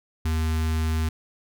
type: tone with notch filter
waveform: square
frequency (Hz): 79.5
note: D#2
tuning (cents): +38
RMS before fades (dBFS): -24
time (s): 0.25-1.09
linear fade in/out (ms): 5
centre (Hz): 560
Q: 1.1
effects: none